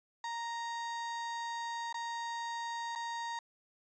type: tone with dropouts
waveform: 35% pulse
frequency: 932.3 Hz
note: A#5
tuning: in tune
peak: -35 dBFS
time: 0.24-3.39 s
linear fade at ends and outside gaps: 2 ms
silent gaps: 1.927-1.943 / 2.952-2.958 s
effects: resampled to 16000 Hz